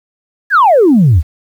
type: exponential sweep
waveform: sine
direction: down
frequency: 1752 to 69.3 Hz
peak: -3 dBFS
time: 0.5-1.23 s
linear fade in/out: 50 ms
effects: tanh soft clip ceiling -1 dBFS + 7-bit